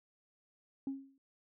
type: tone with exponential decay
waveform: sine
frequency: 271.6 Hz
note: C#4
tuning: 35 cents flat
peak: -31 dBFS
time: 0.87-1.18 s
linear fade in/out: 2 ms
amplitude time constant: 66 ms
effects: tanh soft clip ceiling -31 dBFS